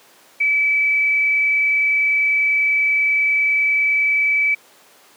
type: tone with frequency modulation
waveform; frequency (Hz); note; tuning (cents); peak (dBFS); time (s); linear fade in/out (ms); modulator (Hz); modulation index
sine; 2300; D7; -37; -14; 0.4-4.55; 10; 30.2; 0.6
effects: pink hiss -49 dBFS RMS until 5.16 s + high-pass 400 Hz 12 dB/octave